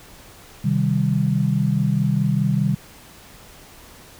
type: chord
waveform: sine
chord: C minor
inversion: none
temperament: equal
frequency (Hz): 130.81 / 155.56 / 196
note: C3 / Eb3 / G3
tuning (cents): 0 / 0 / 0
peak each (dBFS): -21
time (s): 0.64-2.75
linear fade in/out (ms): 10
effects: pink hiss -45 dBFS RMS until 4.19 s